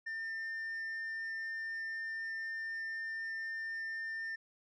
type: tone with tanh clipping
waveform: triangle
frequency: 1801 Hz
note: A6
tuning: 40 cents sharp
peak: -38 dBFS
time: 0.06-4.36 s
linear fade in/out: 10 ms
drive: 7 dB
effects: none